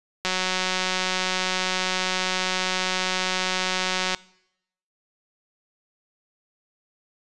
click train, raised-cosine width 0.2 ms, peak -7 dBFS, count 722, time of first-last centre 0.25-4.147 s, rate 185 Hz, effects noise-tail reverb RT60 0.8 s tail -22 dB re dry + resampled to 24000 Hz

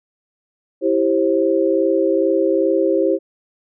sine chord, C major, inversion first, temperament equal with one note detuned, 329.6 / 392 / 533 Hz, E4 / G4 / C5, 0 / 0 / +32 cents, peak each -18 dBFS, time 0.81-3.19 s, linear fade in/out 50 ms, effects none

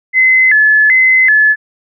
sine tone with vibrato, 1877 Hz, A#6, 11 cents sharp, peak -5 dBFS, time 0.13-1.56 s, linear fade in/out 50 ms, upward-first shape square, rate 1.3 Hz, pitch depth 150 cents each way, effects none

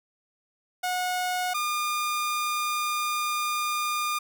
sawtooth tone pair in turn, 728 / 1210.1 Hz, F#5 / D#6, -28 / -49 cents, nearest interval major sixth, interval 879 cents, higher second, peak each -22 / -22 dBFS, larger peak neither, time 0.83-1.54 / 1.54-4.19 s, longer second, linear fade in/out 10 ms, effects none

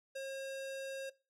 square tone with low-pass filter, 539 Hz, C#5, 49 cents flat, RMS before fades -42 dBFS, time 0.15-1.1 s, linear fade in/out 10 ms, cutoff 9600 Hz, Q 0.98, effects noise-tail reverb RT60 0.3 s tail -20 dB re dry

